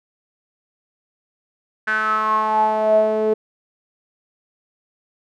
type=tone with band-pass filter sweep; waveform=sawtooth; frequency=216.6 Hz; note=A3; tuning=27 cents flat; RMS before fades=-18 dBFS; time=1.87-3.34 s; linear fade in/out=10 ms; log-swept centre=1600 to 470 Hz; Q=9.8; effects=none